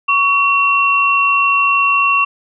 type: tone pair together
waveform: sine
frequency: 1125.8 / 2726 Hz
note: C#6 / F7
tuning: +26 / -43 cents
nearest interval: octave + minor third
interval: 1531 cents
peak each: -13 dBFS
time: 0.08-2.25 s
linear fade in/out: 10 ms
effects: none